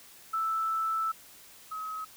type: tone pair in turn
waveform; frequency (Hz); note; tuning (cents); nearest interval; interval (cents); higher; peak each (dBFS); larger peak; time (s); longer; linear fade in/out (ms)
sine; 1318.5 / 1277.3; E6 / D#6; 0 / +45; minor second; 55; first; -27 / -34; first; 0.33-1.12 / 1.71-2.05; first; 10
effects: white hiss -53 dBFS RMS until 2.16 s